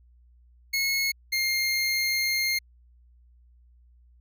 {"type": "tone pair in turn", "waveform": "25% pulse", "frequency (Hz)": [2177, 2122], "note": ["C#7", "C7"], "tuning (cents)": [-32, 24], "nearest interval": "unison", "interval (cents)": 44, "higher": "first", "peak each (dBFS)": -20, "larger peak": "neither", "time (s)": [[0.73, 1.12], [1.32, 2.59]], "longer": "second", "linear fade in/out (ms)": 10, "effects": ["added 60 Hz sine -54 dBFS peak until 4.2 s"]}